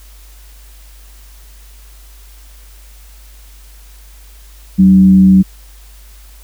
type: tone with frequency modulation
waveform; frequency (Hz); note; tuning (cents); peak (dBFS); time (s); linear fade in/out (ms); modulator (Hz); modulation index
sine; 189.3; F#3; +40; -3; 4.78-5.43; 20; 108; 0.28
effects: added 50 Hz sine -36 dBFS peak until 6.43 s + white hiss -45 dBFS RMS until 6.43 s